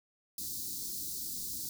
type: band-stop noise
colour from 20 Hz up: white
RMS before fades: -39 dBFS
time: 0.38-1.69 s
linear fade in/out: 2 ms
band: 360 to 4100 Hz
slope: 48 dB/octave
effects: none